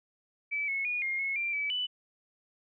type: tone with pitch steps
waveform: sine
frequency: 2305 / 2190 / 2449 / 2129 / 2182 / 2367 / 2296 / 2984 Hz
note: D7 / C#7 / D#7 / C7 / C#7 / D7 / D7 / F#7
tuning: -33 / -22 / -28 / +30 / -28 / +13 / -40 / +14 cents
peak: -29 dBFS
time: 0.51-1.87 s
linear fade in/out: 20 ms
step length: 170 ms
effects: none

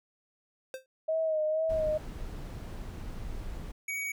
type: tone with exponential decay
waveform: square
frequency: 523 Hz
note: C5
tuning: 1 cent flat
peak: -34 dBFS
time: 0.74-0.86 s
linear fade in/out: 1 ms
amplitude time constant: 25 ms
type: tone with vibrato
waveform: sine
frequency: 630 Hz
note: D#5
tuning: 21 cents sharp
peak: -26 dBFS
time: 1.08-1.98 s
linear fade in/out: 10 ms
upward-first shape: sine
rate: 2.1 Hz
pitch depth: 42 cents each way
type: noise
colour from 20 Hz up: brown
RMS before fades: -39 dBFS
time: 1.69-3.72 s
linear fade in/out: 10 ms
type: tone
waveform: square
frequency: 2254 Hz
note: C#7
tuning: 28 cents sharp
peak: -33 dBFS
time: 3.88-4.12 s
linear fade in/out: 5 ms
effects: none

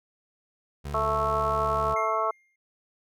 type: tone with vibrato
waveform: 25% pulse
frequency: 72 Hz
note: D2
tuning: 34 cents flat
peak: -29 dBFS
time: 0.84-1.95 s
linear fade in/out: 20 ms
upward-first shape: triangle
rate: 4.3 Hz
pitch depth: 20 cents each way
type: harmonic tone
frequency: 220 Hz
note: A3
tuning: in tune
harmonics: 2 / 3 / 4 / 5 / 6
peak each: -33 / -29 / -34 / -27 / -30 dBFS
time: 0.94-2.31 s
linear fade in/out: 5 ms
type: tone with exponential decay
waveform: triangle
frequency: 2118 Hz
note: C7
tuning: 21 cents sharp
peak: -30 dBFS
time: 1.96-2.56 s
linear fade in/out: 5 ms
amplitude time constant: 130 ms
effects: none

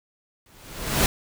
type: noise with exponential growth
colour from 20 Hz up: pink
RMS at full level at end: -17 dBFS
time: 0.46-1.06 s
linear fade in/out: 1 ms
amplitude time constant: 130 ms
effects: none

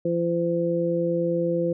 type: harmonic tone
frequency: 170.5 Hz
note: F3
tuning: 41 cents flat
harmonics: 1 / 2 / 3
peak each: -27 / -26 / -24 dBFS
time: 0.05-1.73 s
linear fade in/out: 5 ms
effects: none

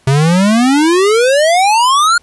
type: exponential sweep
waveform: square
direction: up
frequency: 130.81 to 1446 Hz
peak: -8 dBFS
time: 0.07-2.18 s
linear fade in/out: 5 ms
effects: pink hiss -51 dBFS RMS until 2.22 s + resampled to 24000 Hz

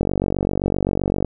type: click train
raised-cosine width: 2 ms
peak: -6 dBFS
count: 60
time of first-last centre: 0.01-1.247 s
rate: 47.7 Hz
effects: none

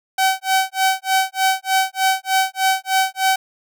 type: tone with tremolo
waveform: sawtooth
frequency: 763 Hz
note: G5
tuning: 47 cents flat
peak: -9 dBFS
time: 0.18-3.36 s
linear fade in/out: 5 ms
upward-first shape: sine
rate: 3.3 Hz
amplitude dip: 100%
effects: none

